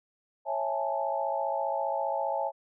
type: chord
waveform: sine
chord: A major seventh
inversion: first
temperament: just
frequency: 550 / 660 / 825 / 880 Hz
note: C#5 / E5 / G#5 / A5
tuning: -14 / +2 / -12 / 0 cents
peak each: -33 dBFS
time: 0.45-2.52 s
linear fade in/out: 50 ms
effects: none

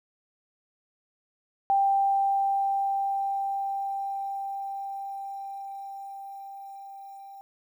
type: tone with level ramp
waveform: sine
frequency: 788 Hz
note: G5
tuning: 9 cents sharp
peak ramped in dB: -19 to -42 dBFS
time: 1.7-7.41 s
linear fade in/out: 0 ms
effects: 10-bit

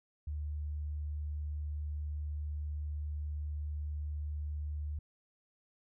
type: tone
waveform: sine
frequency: 74.6 Hz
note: D2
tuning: 28 cents sharp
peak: -35 dBFS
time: 0.27-4.99 s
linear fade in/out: 5 ms
effects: none

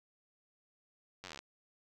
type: slowing click train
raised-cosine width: 0.2 ms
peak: -28 dBFS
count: 13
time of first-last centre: 1.24-1.39 s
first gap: 10 ms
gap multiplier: 1.04
effects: none

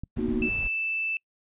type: clicks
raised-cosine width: 5 ms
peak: -23 dBFS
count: 4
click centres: 0.036 / 0.173 / 0.287 / 0.418 s
type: noise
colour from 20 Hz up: brown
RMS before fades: -36 dBFS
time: 0.16-0.68 s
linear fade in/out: 10 ms
type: chord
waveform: sine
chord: B major seventh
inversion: third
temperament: just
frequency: 231.5 / 246.9 / 308.7 / 370.4 Hz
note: A#3 / B3 / D#4 / F#4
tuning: -12 / 0 / -14 / +2 cents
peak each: -28 / -31 / -32 / -31 dBFS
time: 0.18-0.49 s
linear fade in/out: 5 ms
type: tone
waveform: sine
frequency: 2642 Hz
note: E7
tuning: 3 cents sharp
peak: -26 dBFS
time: 0.42-1.17 s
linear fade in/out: 2 ms
effects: noise-tail reverb RT60 0.1 s tail -26 dB re dry + resampled to 8000 Hz

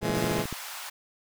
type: chord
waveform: 15% pulse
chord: A# half-diminished seventh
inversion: none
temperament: just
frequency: 116.54 / 139.85 / 167.82 / 209.8 Hz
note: A#2 / C#3 / E3 / G#3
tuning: 0 / +16 / +31 / +18 cents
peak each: -26 / -29 / -24 / -25 dBFS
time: 0.01-0.46 s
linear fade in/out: 50 ms
type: click train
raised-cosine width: 3 ms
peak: -21 dBFS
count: 8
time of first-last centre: 0.03-0.526 s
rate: 14.1 Hz
type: high-pass noise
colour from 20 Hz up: pink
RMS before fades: -39 dBFS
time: 0.14-0.9 s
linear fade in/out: 10 ms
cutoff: 810 Hz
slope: 24 dB/octave
effects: none

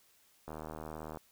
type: click train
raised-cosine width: 1 ms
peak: -29 dBFS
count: 55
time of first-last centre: 0.48-1.172 s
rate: 78 Hz
effects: white hiss -67 dBFS RMS until 1.31 s

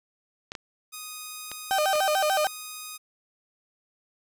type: clicks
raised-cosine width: 0.2 ms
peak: -18 dBFS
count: 4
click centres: 0.519 / 0.552 / 1.516 / 1.955 s
type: tone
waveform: 5% pulse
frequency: 1244.5 Hz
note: D#6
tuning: in tune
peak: -25 dBFS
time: 0.92-2.98 s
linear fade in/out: 20 ms
type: tone with vibrato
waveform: 35% pulse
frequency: 686 Hz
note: F5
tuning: 31 cents flat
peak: -20 dBFS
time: 1.71-2.47 s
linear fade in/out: 0 ms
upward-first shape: square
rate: 6.8 Hz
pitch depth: 210 cents each way
effects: none

